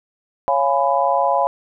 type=chord; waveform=sine; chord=C# dominant seventh; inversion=none; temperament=just; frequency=554.4 / 693 / 831.5 / 997.9 Hz; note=C#5 / E#5 / G#5 / B5; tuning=0 / -14 / +2 / +18 cents; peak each=-20 dBFS; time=0.48-1.47 s; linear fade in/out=0 ms; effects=none